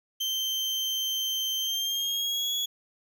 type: tone with pitch glide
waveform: 35% pulse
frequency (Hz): 3121 to 3364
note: G7 to G#7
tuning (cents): -8 to +22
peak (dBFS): -25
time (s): 0.2-2.66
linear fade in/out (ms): 10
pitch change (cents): +130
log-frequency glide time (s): 1.58-2.55
effects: none